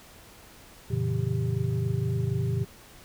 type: tone cluster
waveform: sine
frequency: 92.1 / 118.8 / 142.7 / 169.6 / 394.9 Hz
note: F#2 / A#2 / D3 / E3 / G4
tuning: -7 / +33 / -49 / +50 / +13 cents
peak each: -33 / -27 / -31 / -34 / -36 dBFS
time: 0.9-2.65 s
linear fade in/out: 10 ms
effects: pink hiss -51 dBFS RMS until 3.04 s